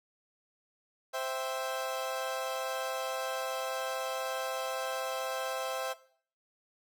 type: chord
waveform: 30% pulse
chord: C major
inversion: none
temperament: equal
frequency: 523.3 / 659.3 / 784 Hz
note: C5 / E5 / G5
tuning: 0 / 0 / 0 cents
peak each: -34 / -34 / -37 dBFS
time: 1.13-5.94 s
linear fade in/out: 20 ms
effects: noise-tail reverb RT60 0.5 s tail -17 dB re dry